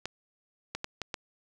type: clicks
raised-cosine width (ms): 0.2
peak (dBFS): -16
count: 5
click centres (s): 0.056 / 0.75 / 0.844 / 1.017 / 1.142
effects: none